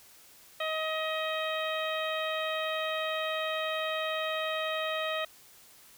harmonic tone, 631 Hz, D#5, 24 cents sharp, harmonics 1 / 2 / 3 / 4 / 5 / 6, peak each -33 / -36 / -38 / -39 / -40 / -41 dBFS, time 0.6-5.25 s, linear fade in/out 5 ms, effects white hiss -56 dBFS RMS until 5.97 s

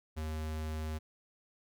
square tone, 78.1 Hz, D#2, 7 cents sharp, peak -36 dBFS, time 0.16-0.99 s, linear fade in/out 20 ms, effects none

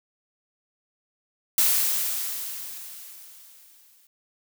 blue noise with exponential decay, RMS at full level -19 dBFS, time 1.58-4.07 s, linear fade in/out 2 ms, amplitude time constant 540 ms, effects none

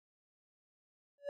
triangle tone with exponential growth, 570 Hz, C#5, 48 cents sharp, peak -31 dBFS, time 1.18-1.29 s, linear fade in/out 1 ms, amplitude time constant 22 ms, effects none

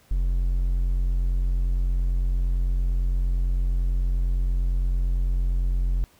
triangle tone, 44.42 Hz, F1, 30 cents sharp, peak -18 dBFS, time 0.11-6.04 s, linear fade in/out 0 ms, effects pink hiss -58 dBFS RMS until 6.19 s

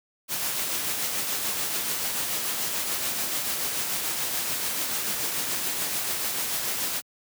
white noise with tremolo, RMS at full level -27 dBFS, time 0.28-7.02 s, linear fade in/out 50 ms, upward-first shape triangle, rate 6.9 Hz, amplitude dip 35%, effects high-pass 100 Hz 12 dB/octave

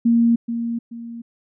sine tone with echo, 233.1 Hz, A#3, in tune, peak -12 dBFS, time 0.05-0.36 s, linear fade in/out 10 ms, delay 430 ms, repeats 2, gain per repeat -9 dB, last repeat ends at 1.22 s, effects none

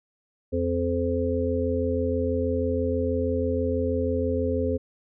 harmonic tone, 86.2 Hz, F2, 22 cents flat, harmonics 1 / 3 / 5 / 6, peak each -28 / -28 / -28 / -28 dBFS, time 0.52-4.78 s, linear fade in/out 20 ms, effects none

